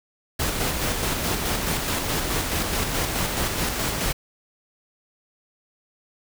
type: noise with tremolo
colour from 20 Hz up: pink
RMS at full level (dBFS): -24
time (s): 0.39-4.13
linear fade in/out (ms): 10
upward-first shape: square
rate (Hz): 4.7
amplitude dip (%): 30
effects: none